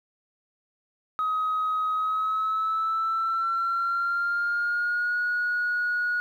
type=tone with pitch glide; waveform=sine; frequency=1264 to 1452 Hz; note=D#6 to F#6; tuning=+27 to -33 cents; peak=-22 dBFS; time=1.19-6.2 s; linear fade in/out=0 ms; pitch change=+240 cents; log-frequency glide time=1.94-5.19 s; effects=tanh soft clip ceiling -20 dBFS + 10-bit